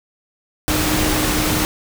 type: tone in noise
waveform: sine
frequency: 307.2 Hz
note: D#4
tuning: 22 cents flat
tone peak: -22 dBFS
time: 0.68-1.65 s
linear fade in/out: 0 ms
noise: pink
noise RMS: -19 dBFS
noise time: 0.68-1.65 s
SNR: -6 dB
effects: none